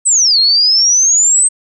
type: exponential two-way sweep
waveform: sine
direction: down then up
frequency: 8372 to 4186 to 8372 Hz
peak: -7 dBFS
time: 0.05-1.49 s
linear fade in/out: 20 ms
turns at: 0.39 s
effects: none